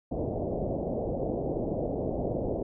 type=low-pass noise; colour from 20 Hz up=white; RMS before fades=-31 dBFS; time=0.11-2.63 s; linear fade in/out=10 ms; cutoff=670 Hz; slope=48 dB/octave; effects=none